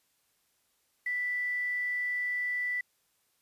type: tone with quantisation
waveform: sine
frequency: 1975.5 Hz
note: B6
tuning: in tune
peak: -29 dBFS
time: 1.06-2.81 s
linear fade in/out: 5 ms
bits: 9
effects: white hiss -73 dBFS RMS until 3.41 s + resampled to 32000 Hz